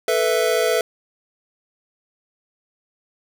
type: chord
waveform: square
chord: A suspended second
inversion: none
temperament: just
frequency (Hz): 440 / 495 / 660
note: A4 / B4 / E5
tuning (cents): 0 / +4 / +2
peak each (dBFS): -22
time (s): 0.08-0.81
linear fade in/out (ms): 2
effects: none